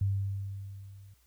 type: tone with level ramp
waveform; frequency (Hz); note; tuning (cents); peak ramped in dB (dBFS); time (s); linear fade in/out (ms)
sine; 98.5; G2; +9; -24 to -50; 0.01-1.14; 5
effects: added 60 Hz sine -65 dBFS peak until 1.26 s + white hiss -69 dBFS RMS until 1.26 s